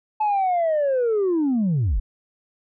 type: linear sweep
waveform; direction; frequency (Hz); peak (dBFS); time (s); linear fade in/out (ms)
sine; down; 868 to 34.3; -16; 0.2-2; 10
effects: tanh soft clip ceiling -16 dBFS